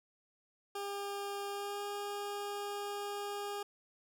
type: tone with pitch glide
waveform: 20% pulse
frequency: 402.2 to 407.3 Hz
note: G4 to G#4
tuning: +44 to -34 cents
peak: -33 dBFS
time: 0.75-3.63 s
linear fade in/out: 5 ms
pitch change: +22 cents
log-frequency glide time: 1.49-1.83 s
effects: none